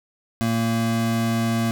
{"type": "tone pair together", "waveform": "square", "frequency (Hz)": [114.3, 228.8], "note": ["A#2", "A#3"], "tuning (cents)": [-34, -32], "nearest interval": "octave", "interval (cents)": 1202, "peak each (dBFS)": [-25, -22], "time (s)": [0.41, 1.71], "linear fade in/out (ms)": 0, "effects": []}